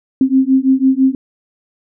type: beating tone pair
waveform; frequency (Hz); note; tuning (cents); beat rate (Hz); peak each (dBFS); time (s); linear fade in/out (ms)
sine; 261.6 / 267.6; C4 / C4; 0 / +39; 6; -12; 0.21-1.15; 2
effects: none